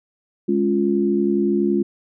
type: chord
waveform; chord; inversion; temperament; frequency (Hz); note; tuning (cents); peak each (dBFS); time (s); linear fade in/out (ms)
sine; Db major; second; equal; 207.7 / 277.2 / 349.2; Ab3 / Db4 / F4; 0 / 0 / 0; -20 / -23 / -19; 0.48-1.83; 10
effects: none